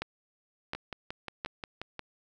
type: two click trains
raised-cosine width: 0.3 ms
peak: -21 / -17 dBFS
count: 8 / 3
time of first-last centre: 0.75-1.993 / 0.02-1.449 s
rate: 5.63 / 1.4 Hz
effects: none